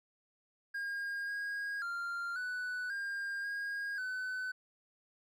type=tone with pitch steps; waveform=triangle; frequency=1621 / 1636 / 1391 / 1488 / 1606 / 1630 / 1510 Hz; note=G#6 / G#6 / F6 / F#6 / G6 / G#6 / F#6; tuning=-42 / -26 / -7 / +9 / +41 / -33 / +35 cents; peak=-34 dBFS; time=0.74-4.52 s; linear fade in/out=10 ms; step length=540 ms; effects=none